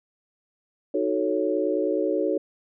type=chord; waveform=sine; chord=D# half-diminished seventh; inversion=none; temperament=equal; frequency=311.1 / 370 / 440 / 554.4 Hz; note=D#4 / F#4 / A4 / C#5; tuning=0 / 0 / 0 / 0 cents; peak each=-27 dBFS; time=0.94-2.38 s; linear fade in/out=5 ms; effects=none